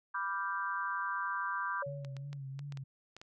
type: chord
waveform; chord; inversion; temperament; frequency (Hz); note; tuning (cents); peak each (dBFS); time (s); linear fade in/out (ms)
sine; G dominant seventh; first; equal; 987.8 / 1174.7 / 1396.9 / 1568; B5 / D6 / F6 / G6; 0 / 0 / 0 / 0; -39 / -37 / -43 / -38; 0.14-1.83; 10
type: tone with exponential decay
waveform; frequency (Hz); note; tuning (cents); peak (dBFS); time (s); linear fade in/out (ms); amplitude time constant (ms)
sine; 563; C#5; +27; -35; 1.82-2.38; 5; 120
type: tone with vibrato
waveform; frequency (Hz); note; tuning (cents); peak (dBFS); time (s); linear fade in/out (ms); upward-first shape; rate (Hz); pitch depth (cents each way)
sine; 138.59; C#3; 0; -40; 1.86-2.84; 10; sine; 2.8; 59
type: clicks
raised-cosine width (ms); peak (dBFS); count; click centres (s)
0.2; -32; 8; 2.048 / 2.167 / 2.33 / 2.592 / 2.723 / 2.773 / 3.166 / 3.215
effects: none